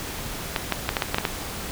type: clicks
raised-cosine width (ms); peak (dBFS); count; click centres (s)
0.3; -5; 8; 0.562 / 0.723 / 0.891 / 0.968 / 1.022 / 1.145 / 1.184 / 1.252
effects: pink hiss -33 dBFS RMS until 1.71 s